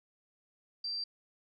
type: tone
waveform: sine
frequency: 4699 Hz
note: D8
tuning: in tune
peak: -34 dBFS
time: 0.84-1.04 s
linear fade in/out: 5 ms
effects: none